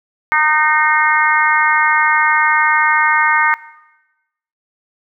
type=harmonic tone; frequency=306.6 Hz; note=D#4; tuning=25 cents flat; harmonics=3 / 4 / 5 / 6 / 7; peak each=-17 / -17 / -17 / -17 / -17 dBFS; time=0.32-3.54 s; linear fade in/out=0 ms; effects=noise-tail reverb RT60 1.0 s tail -18 dB re dry